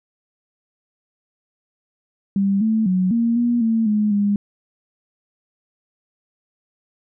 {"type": "tone with pitch steps", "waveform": "sine", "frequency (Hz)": [197.2, 220.4, 184.6, 232.2, 238.9, 225.2, 210.9, 203.5], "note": ["G3", "A3", "F#3", "A#3", "A#3", "A3", "G#3", "G#3"], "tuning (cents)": [11, 3, -4, -7, 43, 40, 27, -35], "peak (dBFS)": -15, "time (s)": [2.36, 4.36], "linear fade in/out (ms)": 2, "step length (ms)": 250, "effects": []}